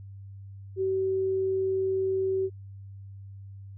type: tone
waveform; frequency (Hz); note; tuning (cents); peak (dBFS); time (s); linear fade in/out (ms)
sine; 381.5; G4; -47; -24; 0.76-2.5; 50
effects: added 98 Hz sine -41 dBFS peak until 3.77 s